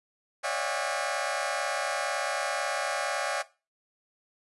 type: tone cluster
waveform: 20% pulse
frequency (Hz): 554 / 592 / 656 / 725 / 806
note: C#5 / D5 / E5 / F#5 / G5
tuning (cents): -1 / +14 / -9 / -35 / +48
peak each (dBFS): -30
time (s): 0.43-3.43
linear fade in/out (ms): 20
effects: noise-tail reverb RT60 0.3 s tail -18 dB re dry + resampled to 24000 Hz